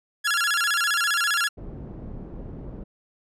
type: tone with vibrato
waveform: sawtooth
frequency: 1524 Hz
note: G6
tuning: 49 cents flat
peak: -17 dBFS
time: 0.24-1.49 s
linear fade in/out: 20 ms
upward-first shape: square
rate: 15 Hz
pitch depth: 170 cents each way
type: low-pass noise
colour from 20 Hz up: pink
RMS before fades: -37 dBFS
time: 1.57-2.84 s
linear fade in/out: 10 ms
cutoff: 390 Hz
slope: 12 dB/octave
effects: low-pass 12000 Hz 12 dB/octave